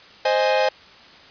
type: chord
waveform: 45% pulse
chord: Ab major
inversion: first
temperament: equal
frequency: 523.3 / 622.3 / 830.6 Hz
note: C5 / Eb5 / Ab5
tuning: 0 / 0 / 0 cents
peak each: -20 / -22 / -22 dBFS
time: 0.25-0.69 s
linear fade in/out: 5 ms
effects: white hiss -46 dBFS RMS until 1.3 s + resampled to 11025 Hz